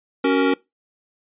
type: chord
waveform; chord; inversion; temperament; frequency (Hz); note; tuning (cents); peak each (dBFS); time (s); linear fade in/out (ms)
square; F# major; second; equal with one note detuned; 277.2 / 375.6 / 466.2; C#4 / F#4 / A#4; 0 / +26 / 0; -19 / -23 / -21; 0.24-0.54; 5
effects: noise-tail reverb RT60 0.2 s tail -22 dB re dry + resampled to 8000 Hz